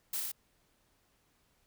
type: noise with echo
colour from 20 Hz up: blue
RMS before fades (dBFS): -35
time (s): 0.13-0.2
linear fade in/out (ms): 5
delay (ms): 59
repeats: 2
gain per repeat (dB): -2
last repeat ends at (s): 0.318
effects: pink hiss -72 dBFS RMS until 1.66 s